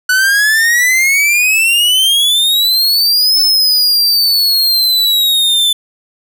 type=exponential two-way sweep; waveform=45% pulse; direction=up then down; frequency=1480 to 5274 to 3498 Hz; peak=-8 dBFS; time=0.09-5.73 s; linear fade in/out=5 ms; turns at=3.4 s; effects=none